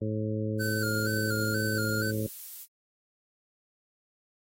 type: harmonic tone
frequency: 108 Hz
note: A2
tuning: 32 cents flat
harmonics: 1 / 2 / 3 / 4 / 5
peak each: -31 / -34 / -36 / -37 / -38 dBFS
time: 0.01-2.27 s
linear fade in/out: 10 ms
type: noise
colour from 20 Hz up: violet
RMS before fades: -41 dBFS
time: 0.58-2.67 s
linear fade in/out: 50 ms
type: tone with vibrato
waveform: square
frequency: 1467 Hz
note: F#6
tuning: 15 cents flat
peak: -32 dBFS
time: 0.59-2.12 s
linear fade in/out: 20 ms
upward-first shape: square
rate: 2.1 Hz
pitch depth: 63 cents each way
effects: AAC 48 kbps

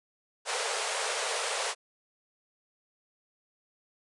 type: band-pass noise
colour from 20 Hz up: pink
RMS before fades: -32 dBFS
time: 0.45-1.75 s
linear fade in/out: 50 ms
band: 420 to 10000 Hz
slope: 96 dB/octave
effects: none

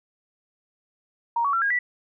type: tone with pitch steps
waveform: sine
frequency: 936 / 1126 / 1354.6 / 1629.7 / 1960.5 Hz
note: A#5 / C#6 / E6 / G#6 / B6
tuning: +7 / +27 / +47 / -33 / -13 cents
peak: -20 dBFS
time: 1.36-1.79 s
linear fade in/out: 5 ms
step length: 86 ms
effects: none

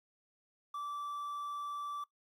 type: tone with quantisation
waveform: triangle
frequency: 1163 Hz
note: D6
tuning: 17 cents flat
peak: -36 dBFS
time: 0.74-2.04 s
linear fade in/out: 5 ms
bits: 11
effects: noise-tail reverb RT60 0.1 s tail -19 dB re dry

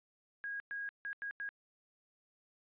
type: tone bursts at uneven times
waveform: sine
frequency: 1640 Hz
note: G#6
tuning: 22 cents flat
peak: -38 dBFS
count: 5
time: 0.44-0.6 / 0.71-0.89 / 1.05-1.13 / 1.22-1.31 / 1.4-1.49 s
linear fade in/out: 0 ms
effects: resampled to 8000 Hz

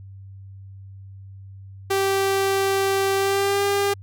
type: tone with pitch glide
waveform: sawtooth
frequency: 390 to 401 Hz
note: G4 to G4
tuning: -9 to +39 cents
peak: -15 dBFS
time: 1.9-3.94 s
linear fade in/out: 10 ms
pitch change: +48 cents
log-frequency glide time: 3.16-3.63 s
effects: added 97 Hz sine -38 dBFS peak until 4.02 s

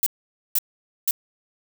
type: noise bursts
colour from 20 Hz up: violet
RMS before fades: -20 dBFS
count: 3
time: 0.03-1.109 s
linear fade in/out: 0 ms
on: 33 ms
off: 490 ms
effects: none

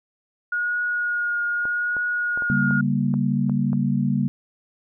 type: tone with vibrato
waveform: sine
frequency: 1439 Hz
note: F#6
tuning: 49 cents flat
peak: -21 dBFS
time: 0.52-2.81 s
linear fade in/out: 5 ms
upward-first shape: triangle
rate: 0.82 Hz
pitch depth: 18 cents each way
type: clicks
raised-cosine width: 1 ms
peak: -22 dBFS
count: 8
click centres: 1.654 / 1.967 / 2.375 / 2.422 / 2.709 / 3.14 / 3.496 / 3.731 s
type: chord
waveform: sine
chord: G diminished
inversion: second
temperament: just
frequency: 141.12 / 196 / 235.2 Hz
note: Db3 / G3 / Bb3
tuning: +31 / 0 / +16 cents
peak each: -23 dBFS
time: 2.5-4.28 s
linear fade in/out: 0 ms
effects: none

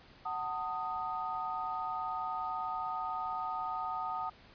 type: chord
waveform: sine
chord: D# diminished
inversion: first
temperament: just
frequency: 746.7 / 896 / 1244.5 Hz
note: F#5 / A5 / D#6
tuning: +16 / +31 / 0 cents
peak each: -39 / -39 / -37 dBFS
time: 0.25-4.3 s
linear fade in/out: 10 ms
effects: pink hiss -58 dBFS RMS until 4.54 s + resampled to 11025 Hz

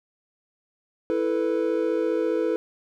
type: chord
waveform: triangle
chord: E suspended fourth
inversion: none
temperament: just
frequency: 329.6 / 439.5 / 494.4 Hz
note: E4 / A4 / B4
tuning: 0 / -2 / +2 cents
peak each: -24 dBFS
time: 1.1-2.56 s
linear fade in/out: 0 ms
effects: none

